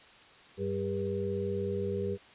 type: harmonic tone with a mistuned harmonic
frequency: 96.4 Hz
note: G2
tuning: 28 cents flat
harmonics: 1 / 2 / 4 / 5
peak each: -37 / -37 / -33 / -37 dBFS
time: 0.57-2.18 s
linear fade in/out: 50 ms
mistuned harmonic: 4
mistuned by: +70 cents
effects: white hiss -55 dBFS RMS until 2.34 s + resampled to 8000 Hz